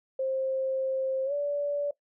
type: tone with pitch glide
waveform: sine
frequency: 529 to 576.9 Hz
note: C5 to D5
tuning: +19 to -31 cents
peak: -26 dBFS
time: 0.19-1.91 s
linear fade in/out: 5 ms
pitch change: +150 cents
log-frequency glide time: 1.25-1.33 s
effects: noise-tail reverb RT60 0.1 s tail -18 dB re dry